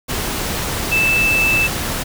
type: tone in noise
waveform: sine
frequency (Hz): 2637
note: E7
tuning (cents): 0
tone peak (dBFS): -13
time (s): 0.91-1.68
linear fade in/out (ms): 20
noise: pink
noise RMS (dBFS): -22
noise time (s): 0.08-2.04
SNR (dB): +6
effects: none